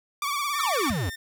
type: tone with vibrato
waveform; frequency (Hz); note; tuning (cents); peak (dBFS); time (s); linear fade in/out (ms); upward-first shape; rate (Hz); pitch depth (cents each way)
sawtooth; 1148; D6; -40; -22; 0.22-0.9; 2; triangle; 18; 81
type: tone with tremolo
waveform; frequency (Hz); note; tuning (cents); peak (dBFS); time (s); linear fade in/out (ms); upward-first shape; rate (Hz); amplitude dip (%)
sawtooth; 1809; A6; +48; -31; 0.53-1.16; 10; sine; 3.7; 25
type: exponential sweep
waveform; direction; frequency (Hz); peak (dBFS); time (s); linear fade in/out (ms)
square; down; 1426 to 76; -26; 0.59-1.1; 10
type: tone with exponential decay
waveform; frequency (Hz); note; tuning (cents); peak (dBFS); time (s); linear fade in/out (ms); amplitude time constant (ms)
sine; 85.3; F2; -40; -26; 0.9-0.99; 5; 19
effects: none